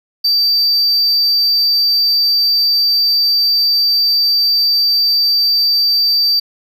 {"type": "tone", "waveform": "triangle", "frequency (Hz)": 4651, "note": "D8", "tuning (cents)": -18, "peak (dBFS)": -9, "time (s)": [0.24, 6.4], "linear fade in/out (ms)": 10, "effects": []}